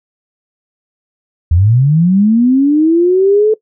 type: linear sweep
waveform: sine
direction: up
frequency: 77.78 to 440 Hz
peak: -6 dBFS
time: 1.51-3.54 s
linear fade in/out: 5 ms
effects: noise-tail reverb RT60 0.1 s tail -20 dB re dry